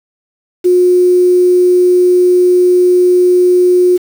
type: tone with quantisation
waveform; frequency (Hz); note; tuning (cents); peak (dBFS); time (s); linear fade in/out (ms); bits
sine; 360; F#4; -47; -5; 0.64-3.98; 20; 5
effects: none